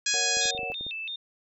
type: harmonic tone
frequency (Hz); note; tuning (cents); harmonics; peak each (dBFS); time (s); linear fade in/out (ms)
831; G#5; +1; 2 / 3 / 4 / 5 / 6 / 7 / 8 / 9; -32 / -32 / -32 / -32 / -32 / -32 / -32 / -32; 0.06-0.51; 5
type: chord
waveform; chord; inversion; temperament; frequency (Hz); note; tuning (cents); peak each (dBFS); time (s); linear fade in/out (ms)
sine; F# major; first; equal; 466.2 / 554.4 / 740; A#4 / C#5 / F#5; 0 / 0 / 0; -38 / -39 / -36; 0.14-0.72; 0
type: clicks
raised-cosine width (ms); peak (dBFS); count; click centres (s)
2; -30; 8; 0.37 / 0.456 / 0.549 / 0.592 / 0.632 / 0.701 / 0.81 / 0.866
type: tone with vibrato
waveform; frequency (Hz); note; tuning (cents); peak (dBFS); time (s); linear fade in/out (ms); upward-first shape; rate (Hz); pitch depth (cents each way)
sine; 3100; G7; -20; -32; 0.41-1.16; 5; square; 3; 280
effects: none